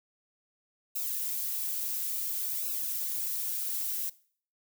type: noise with flanger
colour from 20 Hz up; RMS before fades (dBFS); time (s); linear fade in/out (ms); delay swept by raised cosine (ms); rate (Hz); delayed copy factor
violet; -33; 0.95-4.1; 10; 0.76 to 6.56; 0.58; +0.75
effects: noise-tail reverb RT60 0.5 s tail -20 dB re dry